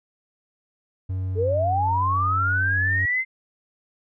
triangle tone, 93.5 Hz, F#2, 19 cents sharp, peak -22 dBFS, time 1.09-3.06 s, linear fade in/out 10 ms
sine linear sweep, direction up, 415.1 to 2093 Hz, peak -20 dBFS, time 1.35-3.25 s, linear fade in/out 50 ms
effects none

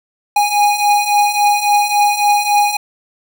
square beating tone pair, 822 / 825.6 Hz, G#5 / G#5, -18 / -10 cents, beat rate 3.6 Hz, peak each -17 / -13 dBFS, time 0.36-2.77 s, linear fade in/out 5 ms, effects none

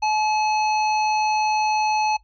harmonic tone, 857 Hz, A5, 46 cents flat, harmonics 1 / 3 / 5 / 7, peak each -19 / -29 / -33 / -36 dBFS, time 0.02-2.17 s, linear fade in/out 10 ms, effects noise-tail reverb RT60 0.1 s tail -18 dB re dry + added 50 Hz sine -53 dBFS peak until 2.23 s

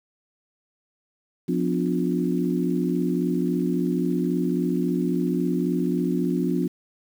harmonic tone with a mistuned harmonic, 59.2 Hz, A#1, 27 cents sharp, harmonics 3 / 4 / 5 / 6, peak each -25 / -26 / -27 / -28 dBFS, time 1.48-6.68 s, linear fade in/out 10 ms, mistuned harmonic 4, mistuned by +110 cents, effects 8-bit

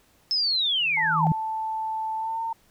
sine linear sweep, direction down, 5274 to 727 Hz, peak -21 dBFS, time 0.31-1.27 s, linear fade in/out 0 ms
sine tone with exponential growth, 160.3 Hz, E3, 48 cents flat, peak -16 dBFS, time 0.81-1.32 s, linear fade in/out 2 ms, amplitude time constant 110 ms
sine tone with pitch glide, 880 to 907.4 Hz, A5 to A#5, 0 to -47 cents, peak -26 dBFS, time 0.97-2.53 s, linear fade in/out 5 ms, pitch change +53 cents, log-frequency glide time 2.17-2.39 s
effects pink hiss -61 dBFS RMS until 2.7 s

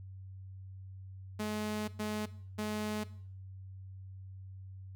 sawtooth tone bursts at uneven times, 212.5 Hz, G#3, 40 cents sharp, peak -30 dBFS, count 3, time 1.39-1.88 / 1.99-2.26 / 2.58-3.04 s, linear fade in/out 10 ms, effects noise-tail reverb RT60 0.6 s tail -18 dB re dry + added 95 Hz sine -45 dBFS peak until 4.95 s

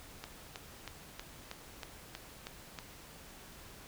click train, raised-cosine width 0.2 ms, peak -24 dBFS, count 9, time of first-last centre 0.24-2.788 s, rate 3.14 Hz, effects pink hiss -53 dBFS RMS until 3.87 s

